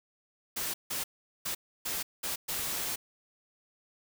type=noise bursts at uneven times; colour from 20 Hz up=white; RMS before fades=-34 dBFS; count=6; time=0.56-0.74 / 0.9-1.04 / 1.45-1.55 / 1.85-2.03 / 2.23-2.36 / 2.48-2.96 s; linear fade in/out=10 ms; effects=none